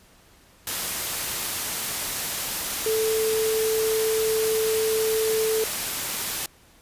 sine tone in noise, 440 Hz, A4, in tune, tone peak -21 dBFS, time 2.86-5.64 s, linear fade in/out 2 ms, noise white, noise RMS -28 dBFS, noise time 0.67-6.46 s, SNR +4 dB, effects pink hiss -55 dBFS RMS until 6.81 s + resampled to 32000 Hz

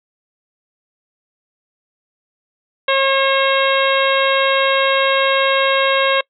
harmonic tone, 541 Hz, C#5, 42 cents flat, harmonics 1 / 2 / 3 / 4 / 5 / 6 / 7, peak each -16 / -19 / -21 / -22 / -23 / -24 / -24 dBFS, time 2.88-6.21 s, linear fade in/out 5 ms, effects noise-tail reverb RT60 0.1 s tail -25 dB re dry

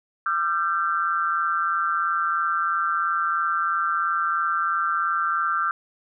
sine tone cluster, 1196 / 1359 / 1560 Hz, D6 / F6 / G6, +31 / -48 / -9 cents, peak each -26 / -23 / -28 dBFS, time 0.26-5.71 s, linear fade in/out 2 ms, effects none

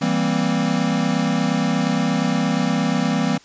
square chord, C dominant seventh, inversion first, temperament equal, 164.81 / 196 / 233.1 / 261.6 Hz, E3 / G3 / Bb3 / C4, 0 / 0 / 0 / 0 cents, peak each -24 dBFS, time 0.01-3.38 s, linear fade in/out 10 ms, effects white hiss -49 dBFS RMS until 3.44 s + resampled to 16000 Hz

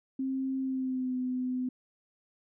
sine tone with pitch glide, 265.2 to 253.4 Hz, C4 to B3, +23 to +45 cents, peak -29 dBFS, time 0.19-1.69 s, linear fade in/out 5 ms, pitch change -78 cents, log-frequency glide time 0.6-1.16 s, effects none

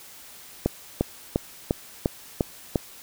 click train, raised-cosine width 2 ms, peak -7 dBFS, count 7, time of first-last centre 0.66-2.758 s, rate 2.86 Hz, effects white hiss -46 dBFS RMS until 3.02 s

